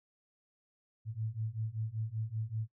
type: beating tone pair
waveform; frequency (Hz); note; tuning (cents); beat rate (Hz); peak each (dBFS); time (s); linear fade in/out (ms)
sine; 107.8 / 113; A2 / A2; -35 / +47; 5.2; -38 / -37; 1.05-2.68; 50
effects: noise-tail reverb RT60 0.1 s tail -24 dB re dry